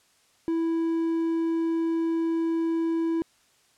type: tone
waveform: triangle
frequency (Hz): 329.4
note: E4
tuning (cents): -1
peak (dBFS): -21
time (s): 0.48-3.22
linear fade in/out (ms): 0
effects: white hiss -63 dBFS RMS until 3.77 s + low-pass 9000 Hz 12 dB/octave